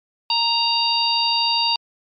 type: harmonic tone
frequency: 932.3 Hz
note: A#5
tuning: in tune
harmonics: 1 / 3 / 4 / 5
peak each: -22 / -23 / -25 / -20 dBFS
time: 0.3-1.76 s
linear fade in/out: 2 ms
effects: MP3 48 kbps